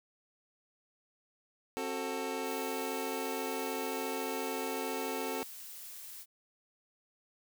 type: chord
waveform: 25% pulse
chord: F# diminished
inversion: second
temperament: just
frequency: 266.4 / 370 / 444 Hz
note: C4 / F#4 / A4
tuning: +31 / 0 / +16 cents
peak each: -36 / -37 / -34 dBFS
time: 1.77-5.43 s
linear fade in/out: 0 ms
type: noise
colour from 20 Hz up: blue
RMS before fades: -47 dBFS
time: 2.43-6.26 s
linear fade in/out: 50 ms
effects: none